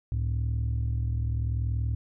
sine tone pair together, 69.3 / 110.01 Hz, C#2 / A2, 0 / 0 cents, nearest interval minor sixth, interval 800 cents, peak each -26 dBFS, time 0.12-1.95 s, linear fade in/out 0 ms, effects tanh soft clip ceiling -22 dBFS

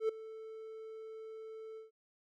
triangle tone with ADSR envelope, 441.4 Hz, A4, 5 cents sharp, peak -25 dBFS, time 0-1.91 s, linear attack 89 ms, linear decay 7 ms, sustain -18 dB, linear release 140 ms, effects none

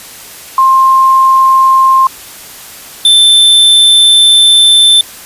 sine / square tone pair in turn, 1058 / 3542 Hz, C6 / A7, +19 / +11 cents, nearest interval octave + major sixth, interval 2092 cents, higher second, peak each -3 dBFS, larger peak neither, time 0.58-2.07 / 3.05-5.01 s, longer second, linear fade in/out 2 ms, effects white hiss -30 dBFS RMS until 5.25 s + resampled to 32000 Hz

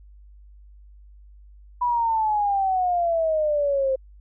sine exponential sweep, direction down, 987 to 523.3 Hz, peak -19 dBFS, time 1.81-3.96 s, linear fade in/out 10 ms, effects added 50 Hz sine -45 dBFS peak until 4.2 s

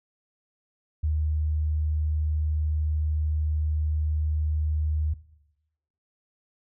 sine tone, 76.7 Hz, D#2, 24 cents flat, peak -22 dBFS, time 1.03-5.14 s, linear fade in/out 10 ms, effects noise-tail reverb RT60 0.9 s tail -18 dB re dry

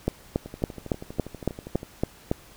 two click trains, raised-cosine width 2 ms, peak -9 / -23 dBFS, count 9 / 18, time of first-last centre 0.08-2.315 / 0.46-1.831 s, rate 3.58 / 12.4 Hz, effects pink hiss -51 dBFS RMS until 2.56 s

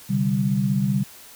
sine chord, C suspended second, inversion none, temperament equal, 130.81 / 146.83 / 196 Hz, C3 / D3 / G3, 0 / 0 / 0 cents, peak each -24 / -25 / -21 dBFS, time 0.09-1.04 s, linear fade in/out 20 ms, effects white hiss -45 dBFS RMS until 1.35 s

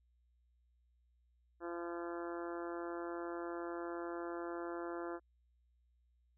harmonic tone, 171.4 Hz, F3, 32 cents flat, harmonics 2 / 3 / 4 / 5 / 6 / 7 / 8 / 9 / 10, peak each -42 / -48 / -49 / -54 / -52 / -54 / -52 / -57 / -58 dBFS, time 1.6-5.2 s, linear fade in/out 50 ms, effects added 60 Hz sine -70 dBFS peak until 6.37 s

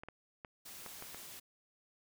clicks, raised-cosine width 0.5 ms, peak -31 dBFS, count 6, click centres 0.035 / 0.086 / 0.448 / 0.863 / 1.024 / 1.146 s
white noise, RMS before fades -50 dBFS, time 0.65-1.4 s, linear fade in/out 10 ms
effects none

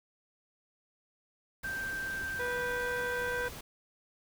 pink noise, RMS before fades -45 dBFS, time 1.63-3.61 s, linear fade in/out 5 ms
sine tone with pitch glide, 1568 to 1558.1 Hz, G6 to G6, 0 to -11 cents, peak -34 dBFS, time 1.64-3.48 s, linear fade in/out 5 ms, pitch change -11 cents, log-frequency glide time 2.12-3.31 s
harmonic tone, 489.4 Hz, B4, 16 cents flat, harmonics 1 / 2 / 3 / 4 / 5 / 7, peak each -35 / -41 / -45 / -47 / -49 / -52 dBFS, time 2.39-3.49 s, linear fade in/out 10 ms
effects none

